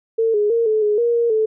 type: tone with pitch steps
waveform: sine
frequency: 451.7 / 416.2 / 462.9 / 433.3 / 418.9 / 472.1 / 469.1 / 436.9 Hz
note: A4 / G#4 / A#4 / A4 / G#4 / A#4 / A#4 / A4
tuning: +45 / +4 / -12 / -27 / +15 / +22 / +11 / -12 cents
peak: -14 dBFS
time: 0.18-1.46 s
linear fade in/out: 10 ms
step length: 160 ms
effects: none